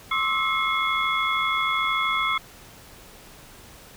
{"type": "tone cluster", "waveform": "sine", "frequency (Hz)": [1062, 1155, 1303, 2153, 3383], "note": ["C6", "D6", "E6", "C7", "G#7"], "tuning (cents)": [25, -29, -20, 49, 31], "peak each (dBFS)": [-29, -32, -26, -25, -30], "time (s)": [0.11, 2.38], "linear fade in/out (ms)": 5, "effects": ["pink hiss -47 dBFS RMS until 3.96 s"]}